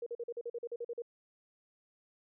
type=tone bursts; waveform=sine; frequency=472.6 Hz; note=A#4; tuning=24 cents sharp; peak=-36 dBFS; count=12; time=0.02-1.021 s; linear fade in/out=5 ms; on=44 ms; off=43 ms; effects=none